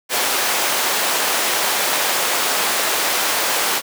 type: high-pass noise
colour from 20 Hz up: pink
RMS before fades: -19 dBFS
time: 0.09-3.82 s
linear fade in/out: 50 ms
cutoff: 580 Hz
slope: 12 dB/octave
effects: none